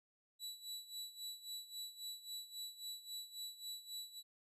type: tone with tremolo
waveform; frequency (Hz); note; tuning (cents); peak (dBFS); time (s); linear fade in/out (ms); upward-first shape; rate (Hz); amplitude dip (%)
sawtooth; 3940; B7; -5; -40; 0.39-4.23; 50; sine; 3.7; 80
effects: resampled to 32000 Hz